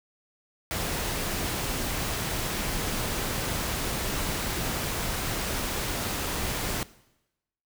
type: noise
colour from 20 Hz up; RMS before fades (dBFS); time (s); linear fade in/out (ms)
pink; -30; 0.71-6.83; 0
effects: noise-tail reverb RT60 0.9 s tail -19 dB re dry